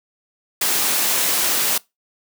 white noise, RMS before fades -19 dBFS, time 0.61-1.78 s, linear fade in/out 5 ms, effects noise-tail reverb RT60 0.2 s tail -23 dB re dry + high-pass 200 Hz 12 dB/octave

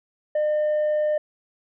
sine tone with tanh clipping, 605 Hz, D#5, 49 cents flat, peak -20 dBFS, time 0.35-1.18 s, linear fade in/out 5 ms, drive 2 dB, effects none

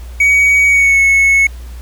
triangle tone with pitch glide, 2256 to 2198 Hz, C#7 to C#7, +30 to -15 cents, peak -5 dBFS, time 0.2-1.47 s, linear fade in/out 5 ms, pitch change -45 cents, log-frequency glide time 0.66-1 s, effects added 60 Hz sine -26 dBFS peak until 1.81 s + pink hiss -42 dBFS RMS until 1.81 s

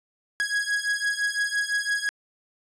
45% pulse beating tone pair, 1656 / 1661.9 Hz, G#6 / G#6, -5 / +1 cents, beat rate 5.9 Hz, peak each -27 dBFS, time 0.4-2.09 s, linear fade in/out 0 ms, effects resampled to 22050 Hz

